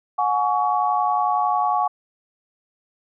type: tone cluster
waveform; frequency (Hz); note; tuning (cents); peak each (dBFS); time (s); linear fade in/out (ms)
sine; 728 / 839 / 1126; F#5 / G#5 / C#6; -28 / +17 / +27; -22; 0.18-1.88; 10
effects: none